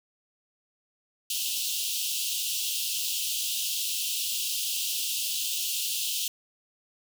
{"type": "high-pass noise", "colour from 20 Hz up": "pink", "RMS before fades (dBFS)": -30, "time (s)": [1.3, 6.28], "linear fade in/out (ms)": 2, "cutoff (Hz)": 2700, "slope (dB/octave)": 96, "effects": []}